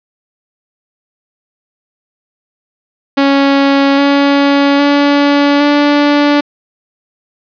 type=tone with pitch steps; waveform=sawtooth; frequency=277.2 / 281.6 / 286 / 290.5 Hz; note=C#4 / C#4 / D4 / D4; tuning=0 / +27 / -46 / -19 cents; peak=-3 dBFS; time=3.17-6.41 s; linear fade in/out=10 ms; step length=810 ms; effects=resampled to 11025 Hz + 7-bit